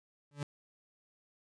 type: tone with exponential growth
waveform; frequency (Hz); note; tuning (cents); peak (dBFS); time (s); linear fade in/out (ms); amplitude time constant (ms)
40% pulse; 144.3; D3; -30; -31; 0.31-0.43; 2; 26
effects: resampled to 22050 Hz